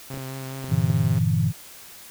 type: tone with vibrato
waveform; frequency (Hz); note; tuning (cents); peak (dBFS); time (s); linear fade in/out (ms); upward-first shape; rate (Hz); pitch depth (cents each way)
sawtooth; 133; C3; +29; -28; 0.1-1.19; 5; sine; 4.8; 22
type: clicks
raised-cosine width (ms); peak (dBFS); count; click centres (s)
2; -24; 5; 0.141 / 0.174 / 0.643 / 0.719 / 0.9
type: chord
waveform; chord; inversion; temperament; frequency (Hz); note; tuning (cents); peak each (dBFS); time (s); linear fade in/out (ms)
sine; E half-diminished seventh; first; equal; 98 / 116.54 / 146.83 / 164.81; G2 / Bb2 / D3 / E3; 0 / 0 / 0 / 0; -25 / -23 / -25 / -23; 0.68-1.53; 50
effects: white hiss -44 dBFS RMS until 2.1 s

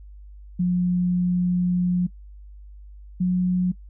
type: tone pair in turn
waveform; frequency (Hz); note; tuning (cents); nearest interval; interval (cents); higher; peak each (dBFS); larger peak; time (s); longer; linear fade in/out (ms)
sine; 178.8 / 181.3; F3 / F#3; +41 / -35; unison; 24; second; -18; neither; 0.59-2.07 / 3.2-3.72; first; 10
effects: noise-tail reverb RT60 0.1 s tail -22 dB re dry + added 50 Hz sine -40 dBFS peak until 3.89 s

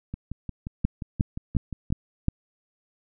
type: two click trains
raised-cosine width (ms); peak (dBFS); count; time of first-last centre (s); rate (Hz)
5; -20 / -9; 11 / 5; 0.14-1.904 / 0.85-2.284; 5.67 / 2.79
effects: none

